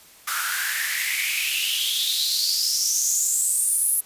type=noise with high-pass filter sweep; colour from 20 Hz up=white; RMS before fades=-23 dBFS; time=0.27-4.01 s; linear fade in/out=10 ms; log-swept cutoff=1300 to 11000 Hz; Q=7.3; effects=white hiss -50 dBFS RMS until 4.05 s + resampled to 32000 Hz